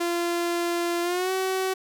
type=tone with pitch glide; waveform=sawtooth; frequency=344.4 to 377.7 Hz; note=F4 to F#4; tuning=-24 to +36 cents; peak=-20 dBFS; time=0-1.74 s; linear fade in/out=10 ms; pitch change=+160 cents; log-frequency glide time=1.02-1.32 s; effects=none